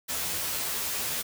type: noise with comb filter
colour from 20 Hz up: white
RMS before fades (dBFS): -31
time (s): 0.08-1.23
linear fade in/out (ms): 20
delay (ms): 12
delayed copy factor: +0.8
effects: none